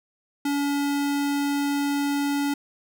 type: tone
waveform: square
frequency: 284.6 Hz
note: C#4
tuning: 46 cents sharp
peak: -23 dBFS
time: 0.45-2.54 s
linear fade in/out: 5 ms
effects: none